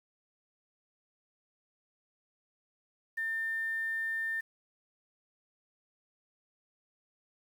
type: tone with quantisation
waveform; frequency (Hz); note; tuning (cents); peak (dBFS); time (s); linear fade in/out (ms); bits
sine; 1800; A6; +39; -31; 3.17-4.41; 10; 9
effects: none